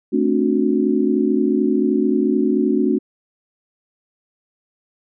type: chord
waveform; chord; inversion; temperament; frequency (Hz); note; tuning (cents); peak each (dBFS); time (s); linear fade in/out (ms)
sine; D dominant seventh; second; just; 220.2 / 264.3 / 293.7 / 367.1; A3 / C4 / D4 / F#4; +2 / +18 / 0 / -14; -20; 0.12-2.99; 20
effects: none